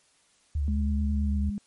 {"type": "tone with vibrato", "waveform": "sine", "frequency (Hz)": 73, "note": "D2", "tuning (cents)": -10, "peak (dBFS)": -24, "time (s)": [0.55, 1.5], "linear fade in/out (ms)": 5, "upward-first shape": "sine", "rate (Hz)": 9.1, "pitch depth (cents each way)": 74}
{"type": "tone with pitch glide", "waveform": "sine", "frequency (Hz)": [209.8, 204.2], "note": ["G#3", "G#3"], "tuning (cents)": [18, -29], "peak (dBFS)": -29, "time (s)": [0.68, 1.58], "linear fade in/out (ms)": 0, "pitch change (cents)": -47, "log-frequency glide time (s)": [1.17, 1.35]}
{"effects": ["white hiss -64 dBFS RMS until 1.66 s", "MP3 48 kbps"]}